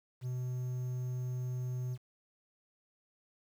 triangle tone with quantisation, 125.6 Hz, B2, 30 cents sharp, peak -32 dBFS, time 0.21-1.98 s, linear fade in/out 50 ms, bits 10, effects none

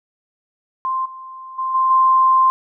sine tone with level steps, 1046.5 Hz, C6, in tune, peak -18 / -32 / -19 / -13 / -10 dBFS, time 0.85-2.5 s, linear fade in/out 0 ms, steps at 1.05 / 1.58 / 1.74 / 1.9 s, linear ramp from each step 10 ms, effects none

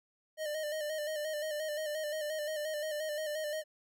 square tone with vibrato, 610 Hz, D#5, 34 cents flat, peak -35 dBFS, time 0.37-3.64 s, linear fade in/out 50 ms, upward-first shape square, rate 5.7 Hz, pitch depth 43 cents each way, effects none

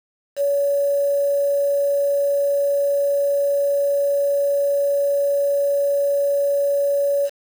sine tone with quantisation, 565 Hz, C#5, 33 cents sharp, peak -16 dBFS, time 0.36-7.3 s, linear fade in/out 50 ms, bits 6, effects none

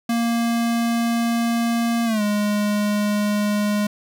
square tone with pitch glide, 233 to 207.6 Hz, A#3 to G#3, -1 to 0 cents, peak -19 dBFS, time 0.09-3.87 s, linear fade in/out 5 ms, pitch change -199 cents, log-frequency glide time 2.05-2.22 s, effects none

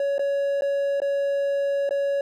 triangle tone with dropouts, 560 Hz, C#5, 18 cents sharp, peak -19 dBFS, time 0-2.21 s, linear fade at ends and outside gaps 2 ms, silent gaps 0.182-0.193 / 0.61-0.62 / 1.002-1.018 / 1.892-1.908 s, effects none

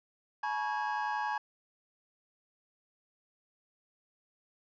triangle tone cluster, 851 / 962 / 1112 / 1646 Hz, G#5 / B5 / C#6 / G#6, +42 / -46 / +5 / -16 cents, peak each -32 / -36 / -39 / -36 dBFS, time 0.43-1.38 s, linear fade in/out 5 ms, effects resampled to 16000 Hz

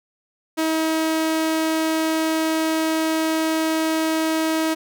sawtooth tone, 319.2 Hz, D#4, 44 cents sharp, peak -15 dBFS, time 0.57-4.75 s, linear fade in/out 20 ms, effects none

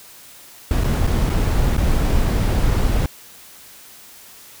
brown noise with dropouts, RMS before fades -17 dBFS, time 0.71-3.06 s, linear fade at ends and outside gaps 1 ms, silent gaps 0.836-0.843 / 1.067-1.073 / 1.294-1.299 / 1.767-1.779 s, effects white hiss -43 dBFS RMS until 4.6 s

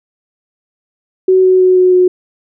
sine tone with pitch steps, 374.4 / 371.8 / 369.2 / 366.7 / 364.2 Hz, F#4 / F#4 / F#4 / F#4 / F#4, +20 / +8 / -4 / -15 / -27 cents, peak -5 dBFS, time 1.28-2.08 s, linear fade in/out 5 ms, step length 160 ms, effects none

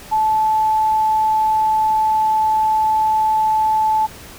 sine tone, 870 Hz, A5, 20 cents flat, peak -13 dBFS, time 0.11-4.07 s, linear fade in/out 20 ms, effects pink hiss -38 dBFS RMS until 4.38 s

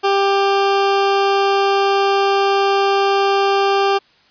20% pulse tone, 395.1 Hz, G4, 14 cents sharp, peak -8 dBFS, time 0.03-3.99 s, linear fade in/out 20 ms, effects white hiss -53 dBFS RMS until 4.3 s + resampled to 11025 Hz

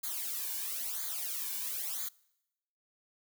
blue noise with flanger, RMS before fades -37 dBFS, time 0.03-2.09 s, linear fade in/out 10 ms, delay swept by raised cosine 0.36 to 1.56 ms, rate 1 Hz, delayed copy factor -0.95, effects noise-tail reverb RT60 0.9 s tail -24 dB re dry

